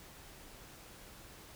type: silence
effects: pink hiss -54 dBFS RMS until 1.55 s